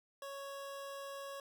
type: tone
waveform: 25% pulse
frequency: 554.4 Hz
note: C#5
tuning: in tune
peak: -40 dBFS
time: 0.22-1.4 s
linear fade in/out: 2 ms
effects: none